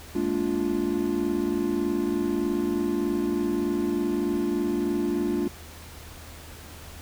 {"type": "chord", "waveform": "triangle", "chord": "Bb dominant seventh", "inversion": "third", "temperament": "just", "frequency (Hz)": [209.8, 233.1, 291.4, 349.6], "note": ["Ab3", "Bb3", "D4", "F4"], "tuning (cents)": [18, 0, -13, 2], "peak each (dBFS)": [-29, -30, -26, -25], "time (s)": [0.15, 5.48], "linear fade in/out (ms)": 5, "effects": ["added 79 Hz sine -45 dBFS peak until 7.01 s", "pink hiss -45 dBFS RMS until 7.01 s"]}